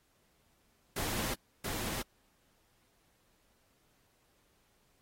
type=noise with echo; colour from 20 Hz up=pink; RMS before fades=-36 dBFS; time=0.96-1.34 s; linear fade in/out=5 ms; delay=680 ms; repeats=1; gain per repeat=-2 dB; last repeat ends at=2.02 s; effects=pink hiss -72 dBFS RMS until 5.01 s + AAC 48 kbps